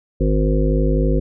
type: harmonic tone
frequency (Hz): 51.91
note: G#1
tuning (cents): 0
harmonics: 1 / 3 / 5 / 7 / 9 / 10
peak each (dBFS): -16 / -21 / -23 / -24 / -26 / -26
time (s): 0.2-1.2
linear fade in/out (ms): 10
effects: none